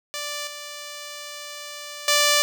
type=tone with level steps; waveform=5% pulse; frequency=587.3 Hz; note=D5; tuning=in tune; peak=-17 / -23 / -5 dBFS; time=0.14-2.42 s; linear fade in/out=0 ms; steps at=0.47 / 2.08 s; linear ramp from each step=2 ms; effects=none